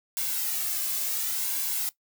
blue noise with flanger, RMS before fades -29 dBFS, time 0.17-1.89 s, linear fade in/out 0 ms, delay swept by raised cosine 1.6 to 2.15 ms, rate 0.7 Hz, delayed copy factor -0.55, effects noise-tail reverb RT60 0.1 s tail -17 dB re dry

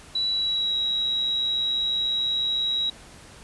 sine tone with pitch glide, 3937 to 3858 Hz, B7 to B7, -6 to -41 cents, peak -22 dBFS, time 0.15-2.9 s, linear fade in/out 5 ms, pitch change -35 cents, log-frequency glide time 0.28-0.77 s, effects pink hiss -47 dBFS RMS until 3.43 s + resampled to 24000 Hz

